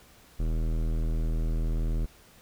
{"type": "tone with hard clipping", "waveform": "sine", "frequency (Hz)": 40.2, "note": "E1", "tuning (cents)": -43, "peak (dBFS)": -27, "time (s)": [0.39, 2.06], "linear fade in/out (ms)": 10, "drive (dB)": 17, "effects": ["pink hiss -56 dBFS RMS until 2.41 s"]}